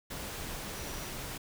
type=tone in noise; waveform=sine; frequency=5830 Hz; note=F#8; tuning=26 cents flat; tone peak=-51 dBFS; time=0.75-1.09 s; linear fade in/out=10 ms; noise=pink; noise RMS=-40 dBFS; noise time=0.1-1.38 s; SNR=-14 dB; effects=none